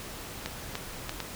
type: clicks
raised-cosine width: 0.2 ms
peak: -15 dBFS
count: 4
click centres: 0.46 / 0.754 / 1.094 / 1.203 s
effects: pink hiss -41 dBFS RMS until 1.35 s